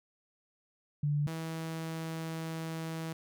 sine / sawtooth tone pair in turn, 146.6 / 162.16 Hz, D3 / E3, -3 / -28 cents, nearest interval major second, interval 175 cents, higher second, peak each -27 / -32 dBFS, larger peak first, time 1.03-1.27 / 1.27-3.13 s, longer second, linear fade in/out 5 ms, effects none

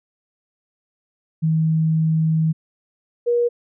sine tone pair in turn, 159.5 / 478 Hz, D#3 / A#4, +43 / +43 cents, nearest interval octave + perfect fifth, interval 1900 cents, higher second, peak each -15 / -15 dBFS, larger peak neither, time 1.42-2.53 / 3.26-3.49 s, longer first, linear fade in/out 20 ms, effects none

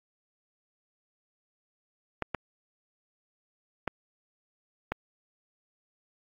clicks, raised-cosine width 0.5 ms, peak -14 dBFS, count 4, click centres 2.223 / 2.347 / 3.877 / 4.92 s, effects AAC 48 kbps

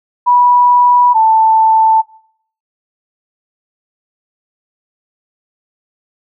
sine tone pair in turn, 978 / 884.9 Hz, B5 / A5, -17 / +10 cents, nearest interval major second, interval 173 cents, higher first, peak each -6 dBFS, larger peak neither, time 0.26-1.14 / 1.14-2.02 s, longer neither, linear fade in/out 20 ms, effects noise-tail reverb RT60 0.6 s tail -21 dB re dry

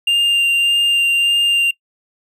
triangle tone with vibrato, 2794 Hz, F7, in tune, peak -10 dBFS, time 0.07-1.71 s, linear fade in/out 5 ms, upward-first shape sine, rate 1.7 Hz, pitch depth 9 cents each way, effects noise-tail reverb RT60 0.1 s tail -24 dB re dry

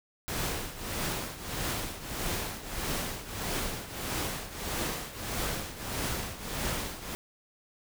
pink noise with tremolo, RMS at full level -31 dBFS, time 0.28-7.15 s, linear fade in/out 0 ms, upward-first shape triangle, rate 1.6 Hz, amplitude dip 80%, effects none

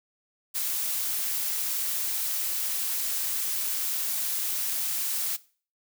blue noise, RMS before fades -29 dBFS, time 0.54-5.37 s, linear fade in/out 20 ms, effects noise-tail reverb RT60 0.4 s tail -19 dB re dry

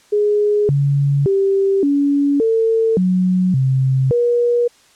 sine tone with pitch steps, 415.9 / 141 / 391.2 / 283.7 / 449.5 / 183.8 / 132.1 / 479.4 Hz, G#4 / C#3 / G4 / C#4 / A4 / F#3 / C3 / A#4, +2 / +30 / -4 / +40 / +37 / -11 / +17 / +48 cents, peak -12 dBFS, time 0.12-4.68 s, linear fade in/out 10 ms, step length 570 ms, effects white hiss -51 dBFS RMS until 4.95 s + low-pass 8000 Hz 12 dB/octave

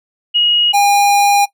sine / square tone pair in turn, 2888 / 810.4 Hz, F#7 / G#5, -43 / -43 cents, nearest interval octave + minor seventh, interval 2200 cents, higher first, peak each -9 dBFS, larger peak neither, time 0.34-0.73 / 0.73-1.46 s, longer second, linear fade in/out 20 ms, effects noise-tail reverb RT60 0.1 s tail -18 dB re dry

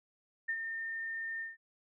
sine tone with ADSR envelope, 1814 Hz, A#6, 48 cents flat, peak -30 dBFS, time 0.48-1.57 s, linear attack 14 ms, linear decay 62 ms, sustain -6 dB, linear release 160 ms, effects none

